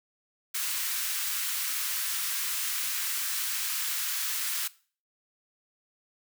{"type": "high-pass noise", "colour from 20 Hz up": "white", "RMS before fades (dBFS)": -31, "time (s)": [0.54, 4.68], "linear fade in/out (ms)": 10, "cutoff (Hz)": 1200, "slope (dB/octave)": 24, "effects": ["noise-tail reverb RT60 0.4 s tail -19 dB re dry"]}